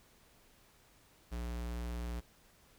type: tone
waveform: square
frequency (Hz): 59.3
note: A#1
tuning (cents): +30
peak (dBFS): -38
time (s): 1.31-2.21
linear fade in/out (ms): 20
effects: pink hiss -65 dBFS RMS until 2.78 s